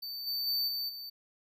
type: tone with level steps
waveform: square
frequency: 4565 Hz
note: D8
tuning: 50 cents flat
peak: -38 / -32 / -29 / -33 / -41 dBFS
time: 0.02-1.1 s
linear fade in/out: 10 ms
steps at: 0.26 / 0.46 / 0.67 / 0.88 s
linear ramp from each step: 20 ms
effects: none

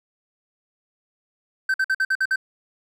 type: tone bursts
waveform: triangle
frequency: 1545 Hz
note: G6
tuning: 26 cents flat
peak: -16 dBFS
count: 7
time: 1.69-2.359 s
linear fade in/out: 5 ms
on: 51 ms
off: 52 ms
effects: none

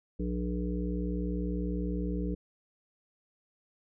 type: harmonic tone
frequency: 60 Hz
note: B1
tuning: 49 cents flat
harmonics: 1 / 3 / 5 / 7 / 8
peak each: -33 / -34 / -37 / -41 / -43 dBFS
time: 0.19-2.35 s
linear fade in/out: 10 ms
effects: none

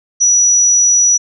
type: tone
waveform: sine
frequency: 5870 Hz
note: F#8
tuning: 15 cents flat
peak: -7 dBFS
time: 0.2-1.18 s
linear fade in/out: 20 ms
effects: none

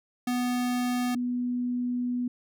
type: tone pair in turn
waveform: square / sine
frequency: 246.9 / 245.9 Hz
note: B3 / B3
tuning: 0 / -7 cents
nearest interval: unison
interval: 7 cents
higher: first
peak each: -26 dBFS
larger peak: neither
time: 0.27-1.15 / 1.15-2.28 s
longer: second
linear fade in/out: 5 ms
effects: none

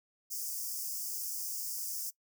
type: high-pass noise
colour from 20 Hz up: white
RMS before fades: -38 dBFS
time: 0.3-2.11 s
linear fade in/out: 20 ms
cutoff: 4900 Hz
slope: 96 dB/octave
effects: noise-tail reverb RT60 0.1 s tail -21 dB re dry

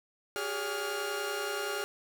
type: tone cluster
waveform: sawtooth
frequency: 381 / 411.5 / 568 / 1408 Hz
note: G4 / G#4 / C#5 / F6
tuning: -49 / -16 / +42 / +14 cents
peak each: -38 / -32 / -37 / -33 dBFS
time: 0.36-1.84 s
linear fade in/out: 0 ms
effects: none

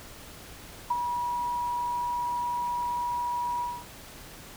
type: tone with ADSR envelope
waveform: sine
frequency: 966 Hz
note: B5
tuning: 39 cents flat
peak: -21 dBFS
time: 0.9-3.85 s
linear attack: 9 ms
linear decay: 31 ms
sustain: -6 dB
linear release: 240 ms
effects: pink hiss -46 dBFS RMS until 4.56 s

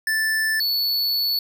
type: tone pair in turn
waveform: square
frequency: 1760 / 4435 Hz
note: A6 / C#8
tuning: 0 / 0 cents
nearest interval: octave + major third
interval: 1600 cents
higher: second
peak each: -20 dBFS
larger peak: neither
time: 0.07-0.6 / 0.6-1.39 s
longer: second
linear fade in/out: 2 ms
effects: 9-bit

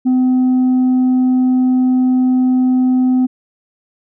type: tone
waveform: sine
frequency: 255 Hz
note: C4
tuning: 44 cents flat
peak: -7 dBFS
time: 0.05-3.27 s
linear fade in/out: 20 ms
effects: tanh soft clip ceiling -9 dBFS

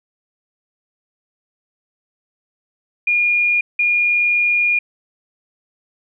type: tone bursts at uneven times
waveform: sine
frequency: 2427 Hz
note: D#7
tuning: 44 cents flat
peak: -13 dBFS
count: 2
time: 3.07-3.61 / 3.79-4.79 s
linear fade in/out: 5 ms
effects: none

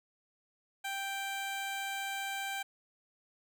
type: tone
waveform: 15% pulse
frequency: 785 Hz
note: G5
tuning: 2 cents sharp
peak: -29 dBFS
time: 0.84-2.63 s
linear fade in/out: 10 ms
effects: none

